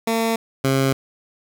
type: tone pair in turn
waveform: 15% pulse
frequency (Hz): 226.7 / 134.8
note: A#3 / C#3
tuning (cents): -48 / -48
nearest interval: major sixth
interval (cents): 900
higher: first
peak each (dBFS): -12 / -10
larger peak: second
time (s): 0.07-0.36 / 0.64-0.93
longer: neither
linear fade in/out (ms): 5
effects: none